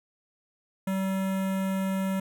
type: tone with notch filter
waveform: square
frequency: 191.6 Hz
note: G3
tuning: 39 cents flat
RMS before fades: -28 dBFS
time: 0.87-2.2 s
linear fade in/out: 5 ms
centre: 4700 Hz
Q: 0.91
effects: none